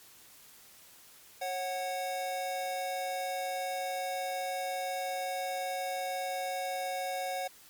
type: tone pair together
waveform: square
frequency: 546 / 740.4 Hz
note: C#5 / F#5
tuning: -26 / +1 cents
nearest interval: perfect fourth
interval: 527 cents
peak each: -38 / -35 dBFS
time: 1.41-7.48 s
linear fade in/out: 10 ms
effects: white hiss -56 dBFS RMS until 7.69 s + MP3 96 kbps